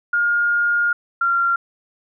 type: tone pair in turn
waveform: sine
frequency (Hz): 1419 / 1380.2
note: F6 / F6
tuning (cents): +27 / -21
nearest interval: unison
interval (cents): 48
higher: first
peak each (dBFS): -15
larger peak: neither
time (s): 0.13-0.93 / 1.21-1.56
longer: first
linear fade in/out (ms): 5
effects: none